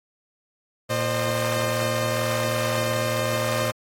sawtooth tone cluster, 115.6 / 526 / 608 Hz, A#2 / C5 / D#5, -14 / +9 / -40 cents, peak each -23 dBFS, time 0.89-3.72 s, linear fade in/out 20 ms, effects AAC 48 kbps

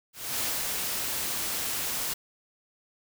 white noise with ADSR envelope, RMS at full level -29 dBFS, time 0.13-2.14 s, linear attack 270 ms, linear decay 200 ms, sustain -2 dB, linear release 9 ms, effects none

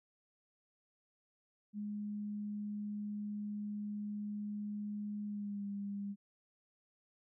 sine tone with pitch glide, 207.7 to 201.1 Hz, G#3 to G3, 0 to +44 cents, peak -38 dBFS, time 1.73-6.16 s, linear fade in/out 50 ms, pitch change -56 cents, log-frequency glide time 5.26-5.65 s, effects none

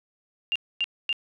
sine tone bursts, 2794 Hz, F7, in tune, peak -22 dBFS, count 3, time 0.52-1.128 s, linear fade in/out 0 ms, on 36 ms, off 250 ms, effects none

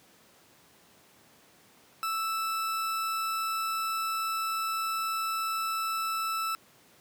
40% pulse tone, 1318.5 Hz, E6, in tune, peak -28 dBFS, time 2.03-6.55 s, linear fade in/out 0 ms, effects pink hiss -59 dBFS RMS until 7 s + high-pass 150 Hz 12 dB/octave

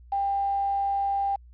sine tone with quantisation, 794 Hz, G5, 22 cents sharp, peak -23 dBFS, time 0.12-1.36 s, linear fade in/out 5 ms, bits 8, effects added 60 Hz sine -47 dBFS peak until 1.53 s + resampled to 11025 Hz

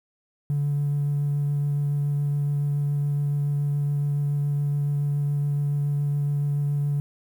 triangle tone with vibrato, 144 Hz, D3, 34 cents flat, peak -18 dBFS, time 0.5-7 s, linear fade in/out 0 ms, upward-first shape triangle, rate 7.1 Hz, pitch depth 13 cents each way, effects tanh soft clip ceiling -18 dBFS + 9-bit

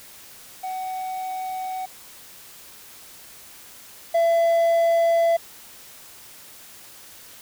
triangle tone pair in turn, 749 / 671.2 Hz, F#5 / E5, +21 / +31 cents, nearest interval major second, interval 190 cents, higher first, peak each -25 / -14 dBFS, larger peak second, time 0.63-1.86 / 4.14-5.37 s, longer neither, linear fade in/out 10 ms, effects white hiss -45 dBFS RMS until 7.41 s

